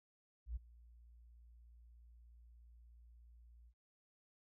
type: tone with ADSR envelope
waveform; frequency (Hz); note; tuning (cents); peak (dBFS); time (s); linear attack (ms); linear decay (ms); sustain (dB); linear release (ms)
sine; 58.4; A#1; +4; -37; 0.46-3.74; 100; 16; -22; 66
effects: none